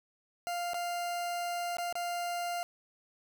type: tone with dropouts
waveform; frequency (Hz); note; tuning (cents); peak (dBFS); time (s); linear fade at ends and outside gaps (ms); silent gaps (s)
40% pulse; 698.5; F5; 0; -32; 0.47-2.63; 0; 0.734-0.743 / 1.769-1.784 / 1.926-1.954
effects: none